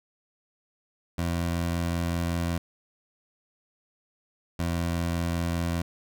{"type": "tone pair in turn", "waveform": "20% pulse", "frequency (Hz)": [85.3, 85], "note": ["F2", "F2"], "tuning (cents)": [-40, -46], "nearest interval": "unison", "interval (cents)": 6, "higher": "first", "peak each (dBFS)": -21, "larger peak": "neither", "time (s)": [[1.18, 2.58], [4.59, 5.82]], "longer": "first", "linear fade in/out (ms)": 5, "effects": []}